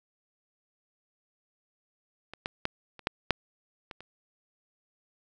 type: clicks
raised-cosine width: 0.3 ms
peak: -25 / -15 / -12 / -30 / -10 / -6 / -24 / -29 dBFS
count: 8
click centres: 2.336 / 2.459 / 2.654 / 2.993 / 3.071 / 3.307 / 3.912 / 4.006 s
effects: none